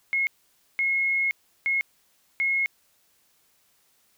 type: tone bursts at uneven times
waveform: sine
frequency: 2166 Hz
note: C#7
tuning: 41 cents flat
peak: -21 dBFS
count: 4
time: 0.13-0.27 / 0.79-1.31 / 1.66-1.81 / 2.4-2.66 s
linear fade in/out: 0 ms
effects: white hiss -65 dBFS RMS until 4.17 s